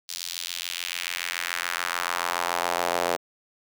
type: tone with high-pass filter sweep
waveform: square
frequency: 43.49 Hz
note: F1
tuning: 6 cents flat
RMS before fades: -29 dBFS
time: 0.08-3.17 s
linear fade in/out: 20 ms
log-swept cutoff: 4700 to 550 Hz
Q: 1.6
effects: none